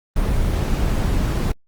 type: noise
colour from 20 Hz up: brown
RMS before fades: -19 dBFS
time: 0.16-1.52 s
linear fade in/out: 5 ms
effects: Opus 24 kbps